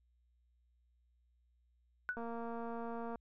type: tone with exponential decay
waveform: sine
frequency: 1480 Hz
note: F#6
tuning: in tune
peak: -31 dBFS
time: 2.09-2.23 s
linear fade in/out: 0 ms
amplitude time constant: 30 ms
type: click train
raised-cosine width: 1 ms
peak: -31 dBFS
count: 230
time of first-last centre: 2.17-3.157 s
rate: 232 Hz
effects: added 60 Hz sine -70 dBFS peak until 3.2 s